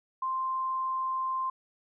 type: tone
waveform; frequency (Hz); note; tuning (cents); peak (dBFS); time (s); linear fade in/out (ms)
sine; 1046.5; C6; 0; -28; 0.22-1.5; 5
effects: none